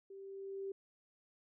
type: tone with level ramp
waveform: sine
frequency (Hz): 390.6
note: G4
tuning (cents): -6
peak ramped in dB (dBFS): -49 to -38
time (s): 0.1-0.72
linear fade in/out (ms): 5
effects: none